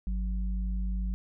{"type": "tone pair together", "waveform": "sine", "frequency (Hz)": [51.29, 185], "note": ["G#1", "F#3"], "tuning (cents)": [-21, 0], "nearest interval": "octave + minor seventh", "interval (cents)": 2221, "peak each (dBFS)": [-28, -38], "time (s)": [0.07, 1.14], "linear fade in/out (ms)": 0, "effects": []}